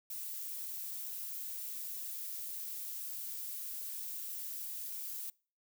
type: noise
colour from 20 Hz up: violet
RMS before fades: -42 dBFS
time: 0.1-5.3 s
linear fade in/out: 2 ms
effects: noise-tail reverb RT60 0.4 s tail -25 dB re dry